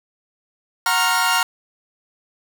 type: chord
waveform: sawtooth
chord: Gb major seventh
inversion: none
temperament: equal with one note detuned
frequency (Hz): 740 / 932.3 / 1087.2 / 1396.9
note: Gb5 / Bb5 / Db6 / F6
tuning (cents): 0 / 0 / -34 / 0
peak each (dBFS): -21 / -17 / -21 / -16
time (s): 0.86-1.43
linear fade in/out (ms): 2
effects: none